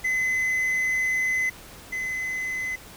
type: tone pair in turn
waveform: triangle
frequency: 2032 / 2032 Hz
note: B6 / B6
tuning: +49 / +49 cents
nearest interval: unison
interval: 0 cents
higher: neither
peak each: -20 / -25 dBFS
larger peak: first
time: 0.04-1.5 / 1.92-2.76 s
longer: first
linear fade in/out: 10 ms
effects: pink hiss -45 dBFS RMS until 2.96 s